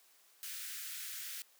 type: high-pass noise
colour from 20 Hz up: white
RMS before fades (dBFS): -44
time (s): 0.43-1.42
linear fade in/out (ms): 0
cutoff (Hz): 1400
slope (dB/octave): 48
effects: white hiss -66 dBFS RMS until 1.59 s + high-pass 400 Hz 12 dB/octave